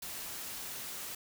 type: noise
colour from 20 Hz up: white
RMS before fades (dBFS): -42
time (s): 0.02-1.15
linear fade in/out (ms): 5
effects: none